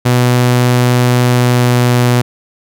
sawtooth tone with pitch glide, 123.47 to 122.62 Hz, B2 to B2, 0 to -12 cents, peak -4 dBFS, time 0.05-2.22 s, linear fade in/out 10 ms, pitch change -12 cents, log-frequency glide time 1.24-1.93 s, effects none

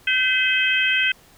sine tone cluster, 1539 / 2031 / 2562 / 3143 Hz, G6 / B6 / E7 / G7, -32 / +48 / -50 / +4 cents, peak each -22 / -25 / -20 / -24 dBFS, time 0.07-1.12 s, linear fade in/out 5 ms, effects pink hiss -52 dBFS RMS until 1.37 s

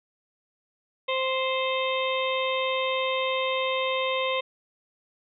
harmonic tone, 523.3 Hz, C5, in tune, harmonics 1 / 2 / 4 / 5 / 6 / 7, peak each -27 / -30 / -33 / -34 / -35 / -35 dBFS, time 1.08-4.41 s, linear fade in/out 10 ms, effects none

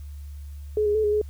sine tone with pitch steps, 424.9 / 414.7 / 433.4 / 416.6 / 422.7 Hz, G#4 / G#4 / A4 / G#4 / G#4, +40 / -3 / -26 / +5 / +31 cents, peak -19 dBFS, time 0.77-1.215 s, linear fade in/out 2 ms, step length 89 ms, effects added 72 Hz sine -35 dBFS peak until 1.29 s + white hiss -59 dBFS RMS until 1.29 s

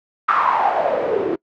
white noise with band-pass filter sweep, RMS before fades -18 dBFS, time 0.28-1.36 s, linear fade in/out 10 ms, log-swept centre 1300 to 340 Hz, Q 7.5, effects noise-tail reverb RT60 0.1 s tail -25 dB re dry + low-pass 2000 Hz 12 dB/octave

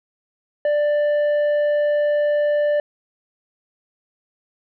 triangle tone with tanh clipping, 590 Hz, D5, 8 cents sharp, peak -17 dBFS, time 0.65-2.8 s, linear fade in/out 2 ms, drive 10 dB, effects none

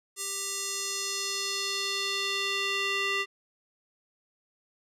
square tone with band-pass filter sweep, 394.9 Hz, G4, 13 cents sharp, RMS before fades -31 dBFS, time 0.16-3.26 s, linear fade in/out 50 ms, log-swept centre 8300 to 2500 Hz, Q 1.7, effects none

